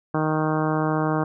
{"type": "harmonic tone", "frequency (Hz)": 155.6, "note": "D#3", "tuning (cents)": 0, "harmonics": [1, 2, 3, 4, 5, 6, 7, 8, 9, 10], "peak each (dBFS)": [-25, -25, -29, -30, -30, -33, -31, -34, -36, -38], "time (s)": [0.14, 1.24], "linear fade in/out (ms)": 5, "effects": []}